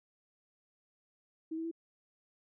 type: tone with pitch steps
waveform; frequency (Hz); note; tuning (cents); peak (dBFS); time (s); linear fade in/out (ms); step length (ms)
sine; 320.3 / 325.9 / 331.6; E4 / E4 / E4; -50 / -20 / +10; -35; 1.51-1.714; 10; 68
effects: none